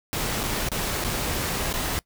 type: noise with dropouts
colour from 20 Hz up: pink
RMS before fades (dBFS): -27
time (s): 0.13-1.99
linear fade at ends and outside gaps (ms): 0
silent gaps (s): 0.432-0.437 / 0.687-0.717 / 1.04-1.047 / 1.728-1.739
effects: noise-tail reverb RT60 0.1 s tail -22 dB re dry